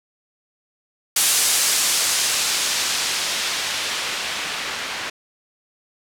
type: noise with low-pass filter sweep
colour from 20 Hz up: blue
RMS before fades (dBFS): -22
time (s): 1.16-5.1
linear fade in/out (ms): 5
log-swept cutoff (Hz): 9700 to 2300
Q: 0.7
effects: none